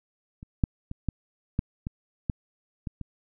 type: clicks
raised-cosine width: 5 ms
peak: -29 / -9 / -22 / -14 / -12 / -19 / -13 / -20 / -23 dBFS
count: 9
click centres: 0.429 / 0.638 / 0.914 / 1.087 / 1.591 / 1.869 / 2.298 / 2.872 / 3.013 s
effects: none